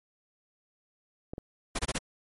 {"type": "clicks", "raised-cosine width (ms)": 2, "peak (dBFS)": -24, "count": 2, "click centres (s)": [1.335, 1.381]}
{"type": "noise bursts", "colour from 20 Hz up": "pink", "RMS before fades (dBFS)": -30, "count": 4, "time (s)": [1.75, 1.985], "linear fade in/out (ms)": 10, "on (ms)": 40, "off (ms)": 25}
{"effects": ["MP3 48 kbps"]}